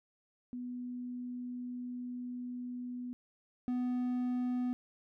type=tone pair in turn; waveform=sine / triangle; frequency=246.9 / 248.5 Hz; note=B3 / B3; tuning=0 / +11 cents; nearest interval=unison; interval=11 cents; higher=second; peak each=-38 / -29 dBFS; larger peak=second; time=0.53-3.13 / 3.68-4.73 s; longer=first; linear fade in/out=0 ms; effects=none